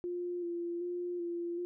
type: tone with vibrato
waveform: sine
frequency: 348.4 Hz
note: F4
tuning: 4 cents flat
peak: -34 dBFS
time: 0.04-1.65 s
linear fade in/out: 0 ms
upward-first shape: square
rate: 1.3 Hz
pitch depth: 22 cents each way
effects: none